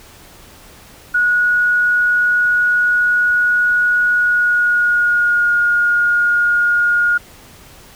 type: tone with pitch glide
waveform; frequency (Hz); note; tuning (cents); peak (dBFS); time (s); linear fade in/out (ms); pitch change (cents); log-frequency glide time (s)
sine; 1456 to 1428.5; F#6 to F6; -28 to +39; -11; 1.14-7.18; 10; -33; 4.15-5.55
effects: pink hiss -42 dBFS RMS until 7.95 s